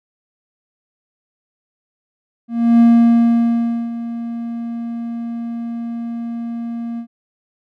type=tone with ADSR envelope; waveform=triangle; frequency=233.3 Hz; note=A#3; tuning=2 cents sharp; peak=-4 dBFS; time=2.48-7.07 s; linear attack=320 ms; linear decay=1100 ms; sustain=-16 dB; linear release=83 ms; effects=none